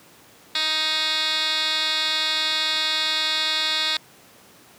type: tone with band-pass filter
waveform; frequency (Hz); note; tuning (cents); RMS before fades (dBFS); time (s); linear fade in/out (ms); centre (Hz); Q
10% pulse; 312.6; D#4; +8; -23; 0.55-3.97; 2; 3500; 8.7
effects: pink hiss -50 dBFS RMS until 4.78 s + high-pass 150 Hz 12 dB/octave